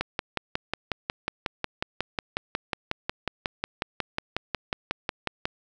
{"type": "click train", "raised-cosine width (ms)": 0.3, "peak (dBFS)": -10, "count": 31, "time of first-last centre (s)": [0.01, 5.455], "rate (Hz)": 5.51, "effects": []}